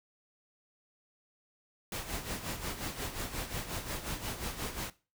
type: noise with tremolo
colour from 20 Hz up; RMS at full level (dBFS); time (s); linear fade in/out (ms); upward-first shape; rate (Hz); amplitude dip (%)
pink; -36; 1.92-4.9; 2; sine; 5.6; 65
effects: noise-tail reverb RT60 0.3 s tail -17 dB re dry